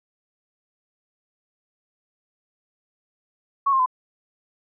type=tone with pitch steps; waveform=sine; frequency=1108.7 / 1062.3 / 1017.9 Hz; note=C#6 / C6 / C6; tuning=0 / +26 / -48 cents; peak=-16 dBFS; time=3.66-3.861 s; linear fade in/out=10 ms; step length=67 ms; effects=none